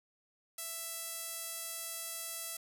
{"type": "tone with band-pass filter", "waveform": "sawtooth", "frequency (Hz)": 662, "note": "E5", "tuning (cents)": 7, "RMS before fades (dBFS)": -42, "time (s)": [0.58, 2.57], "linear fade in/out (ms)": 5, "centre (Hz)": 11000, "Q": 1.3, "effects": []}